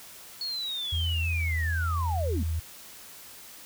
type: linear sweep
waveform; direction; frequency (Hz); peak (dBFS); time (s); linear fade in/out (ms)
sine; down; 4394 to 185; -30; 0.41-2.43; 2
type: tone with vibrato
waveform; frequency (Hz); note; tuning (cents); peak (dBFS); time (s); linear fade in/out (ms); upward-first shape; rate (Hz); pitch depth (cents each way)
sine; 82.41; E2; 0; -26; 0.92-2.6; 10; triangle; 1.1; 28
effects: white hiss -47 dBFS RMS until 3.65 s